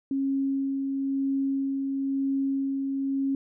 sine tone with tremolo, 272.5 Hz, C#4, 29 cents flat, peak -23 dBFS, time 0.11-3.35 s, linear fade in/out 2 ms, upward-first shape sine, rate 1 Hz, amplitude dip 30%, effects none

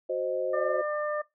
sine chord, C diminished, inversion second, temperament equal, 370 / 523.3 / 622.3 Hz, Gb4 / C5 / Eb5, 0 / 0 / 0 cents, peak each -33 / -29 / -33 dBFS, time 0.09-0.82 s, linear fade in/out 10 ms
harmonic tone, 599 Hz, D5, 34 cents sharp, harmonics 1 / 2 / 3, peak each -29 / -34 / -38 dBFS, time 0.53-1.22 s, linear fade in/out 10 ms
effects noise-tail reverb RT60 0.2 s tail -21 dB re dry

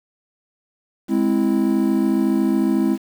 triangle chord, Ab augmented, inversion none, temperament equal, 207.7 / 261.6 / 329.6 Hz, Ab3 / C4 / E4, 0 / 0 / 0 cents, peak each -18 dBFS, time 1.08-2.98 s, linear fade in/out 50 ms, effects 7-bit

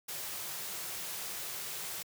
white band-stop noise, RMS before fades -40 dBFS, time 0.08-2.03 s, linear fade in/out 10 ms, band 210 to 300 Hz, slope 96 dB/octave, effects high-pass 100 Hz 12 dB/octave

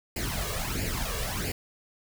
pink noise with flanger, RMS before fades -31 dBFS, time 0.16-1.52 s, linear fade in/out 5 ms, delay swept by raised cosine 0.41 to 1.81 ms, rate 1.5 Hz, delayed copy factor +0.75, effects none

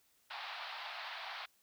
pink band-pass noise, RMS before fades -45 dBFS, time 0.3-1.46 s, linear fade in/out 10 ms, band 700 to 4500 Hz, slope 48 dB/octave, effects white hiss -72 dBFS RMS until 1.62 s

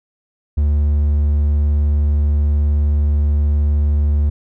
triangle tone, 73.42 Hz, D2, in tune, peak -10 dBFS, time 0.57-4.3 s, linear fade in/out 10 ms, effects none

